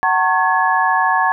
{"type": "tone cluster", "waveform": "sine", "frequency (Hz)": [752, 906, 1094, 1696], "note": ["F#5", "A#5", "C#6", "G#6"], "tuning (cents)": [28, -50, -23, 36], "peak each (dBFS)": -18, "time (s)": [0.03, 1.32], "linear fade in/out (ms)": 0, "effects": []}